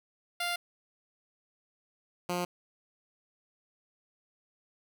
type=tone pair in turn; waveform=10% pulse; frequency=698.5 / 177.27 Hz; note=F5 / F3; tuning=0 / +26 cents; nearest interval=2 octaves; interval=2374 cents; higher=first; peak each=-22 dBFS; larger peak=neither; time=0.4-0.56 / 2.29-2.45 s; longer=neither; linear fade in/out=5 ms; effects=none